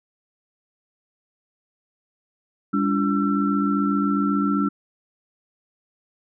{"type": "tone cluster", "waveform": "sine", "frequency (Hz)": [199.4, 286.9, 341.8, 1342], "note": ["G3", "D4", "F4", "E6"], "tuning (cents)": [30, -40, -37, 31], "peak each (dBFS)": [-22, -22, -31, -26], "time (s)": [2.73, 4.69], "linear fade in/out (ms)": 10, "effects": []}